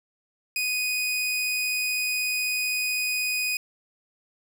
sawtooth tone, 2489 Hz, D#7, in tune, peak -21 dBFS, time 0.56-3.57 s, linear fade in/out 2 ms, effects none

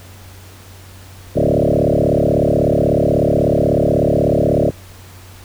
sine tone with frequency modulation, 360.9 Hz, F#4, 43 cents flat, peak -11 dBFS, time 1.35-4.71 s, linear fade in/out 20 ms, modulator 36.3 Hz, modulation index 7.6, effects added 93 Hz sine -38 dBFS peak until 5.44 s + pink hiss -42 dBFS RMS until 5.44 s

